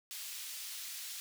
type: high-pass noise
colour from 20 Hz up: pink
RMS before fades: -44 dBFS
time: 0.11-1.2 s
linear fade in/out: 0 ms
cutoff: 3300 Hz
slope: 12 dB/octave
effects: none